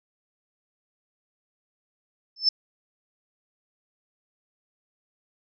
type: tone with exponential growth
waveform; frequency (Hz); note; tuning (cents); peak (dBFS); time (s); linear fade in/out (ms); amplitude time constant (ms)
sine; 5274; E8; 0; -13; 2.36-2.49; 5; 27
effects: none